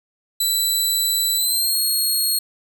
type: tone with pitch glide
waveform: 15% pulse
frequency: 3981 to 4291 Hz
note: B7 to C8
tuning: +13 to +43 cents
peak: -11 dBFS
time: 0.4-2.39 s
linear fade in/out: 5 ms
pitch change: +130 cents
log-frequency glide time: 1.36-1.77 s
effects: none